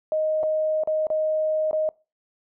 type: tone with dropouts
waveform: sine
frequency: 623 Hz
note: D#5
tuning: 2 cents sharp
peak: -20 dBFS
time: 0.12-1.89 s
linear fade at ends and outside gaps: 1 ms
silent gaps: 0.431-0.435 / 0.836-0.874 / 1.069-1.102 / 1.711-1.73 s
effects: noise-tail reverb RT60 0.3 s tail -24 dB re dry